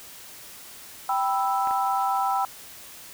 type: chord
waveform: sine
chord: E minor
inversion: first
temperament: equal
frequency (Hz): 784 / 987.8 / 1318.5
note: G5 / B5 / E6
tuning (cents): 0 / 0 / 0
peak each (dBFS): -24 / -27 / -28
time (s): 1.09-2.45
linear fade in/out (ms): 2
type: clicks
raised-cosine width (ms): 0.5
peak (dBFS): -23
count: 2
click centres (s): 1.673 / 1.71
effects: white hiss -44 dBFS RMS until 3.13 s